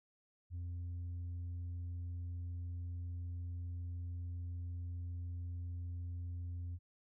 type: tone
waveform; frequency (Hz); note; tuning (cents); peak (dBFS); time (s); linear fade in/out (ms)
sine; 87.31; F2; 0; -37; 0.5-6.79; 50
effects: tanh soft clip ceiling -39 dBFS